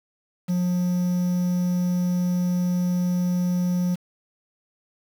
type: tone with quantisation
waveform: triangle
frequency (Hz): 178.7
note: F3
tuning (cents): +40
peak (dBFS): -18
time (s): 0.48-3.96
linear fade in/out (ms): 20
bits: 7
effects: none